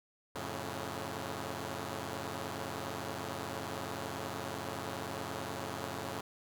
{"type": "chord", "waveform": "5% pulse", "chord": "F augmented", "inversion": "none", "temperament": "equal with one note detuned", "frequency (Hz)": [89.24, 110, 138.59], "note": ["F2", "A2", "C#3"], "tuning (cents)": [38, 0, 0], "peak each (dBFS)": -31, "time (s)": [0.35, 6.21], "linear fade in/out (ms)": 5, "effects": []}